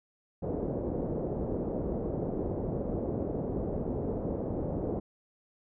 white low-pass noise, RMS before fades -33 dBFS, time 0.42-5 s, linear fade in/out 10 ms, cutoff 520 Hz, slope 24 dB/octave, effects none

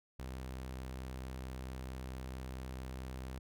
sawtooth tone, 64.5 Hz, C2, 24 cents flat, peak -38 dBFS, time 0.19-3.39 s, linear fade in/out 5 ms, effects none

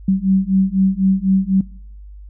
sine beating tone pair, 189.3 / 193.3 Hz, F#3 / G3, +40 / -24 cents, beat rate 4 Hz, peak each -16 dBFS, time 0.08-1.61 s, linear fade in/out 5 ms, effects noise-tail reverb RT60 0.7 s tail -23 dB re dry + added 50 Hz sine -34 dBFS peak until 2.29 s

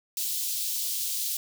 white high-pass noise, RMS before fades -30 dBFS, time 0.17-1.37 s, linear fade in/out 2 ms, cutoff 3400 Hz, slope 24 dB/octave, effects none

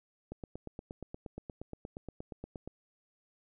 click train, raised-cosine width 2 ms, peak -28 dBFS, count 21, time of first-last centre 0.32-2.676 s, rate 8.49 Hz, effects none

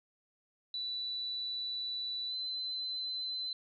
sine tone with pitch glide, 3963 to 4046 Hz, B7 to B7, +5 to +41 cents, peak -35 dBFS, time 0.74-3.53 s, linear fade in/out 2 ms, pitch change +36 cents, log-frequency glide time 2.28-2.34 s, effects none

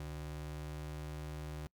square ring-modulated tone, 110 Hz, A2, in tune, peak -39 dBFS, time 0-1.67 s, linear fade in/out 0 ms, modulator 39.9 Hz, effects noise-tail reverb RT60 0.1 s tail -26 dB re dry

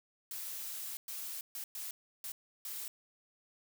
blue noise bursts at uneven times, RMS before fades -42 dBFS, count 6, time 0.31-0.97 / 1.08-1.41 / 1.55-1.64 / 1.75-1.91 / 2.24-2.32 / 2.65-2.88 s, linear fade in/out 2 ms, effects none

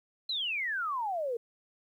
sine exponential sweep, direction down, 4156 to 450 Hz, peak -30 dBFS, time 0.29-1.37 s, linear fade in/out 5 ms, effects 11-bit

